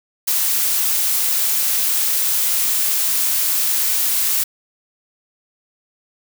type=noise; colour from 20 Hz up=blue; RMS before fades=-18 dBFS; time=0.27-4.44 s; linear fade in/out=10 ms; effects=none